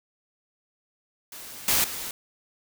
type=noise with level steps; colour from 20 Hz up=white; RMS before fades=-41 / -22 / -34 dBFS; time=1.32-2.11 s; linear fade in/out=2 ms; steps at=1.68 / 1.84 s; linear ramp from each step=2 ms; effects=none